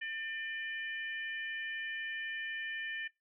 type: harmonic tone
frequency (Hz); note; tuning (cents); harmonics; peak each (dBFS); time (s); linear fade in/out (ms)
598; D5; +31; 3 / 4 / 5; -38 / -45 / -47; 0.01-3.08; 10
effects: noise-tail reverb RT60 0.2 s tail -22 dB re dry